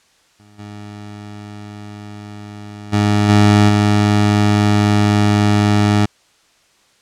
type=tone with level steps; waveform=20% pulse; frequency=103.83 Hz; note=G#2; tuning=in tune; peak=-40 / -26 / -7 / -3 / -6 dBFS; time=0.39-6.06 s; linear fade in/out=10 ms; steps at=0.58 / 2.92 / 3.28 / 3.68 s; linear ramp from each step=20 ms; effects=white hiss -55 dBFS RMS until 7.01 s + low-pass 7000 Hz 12 dB/octave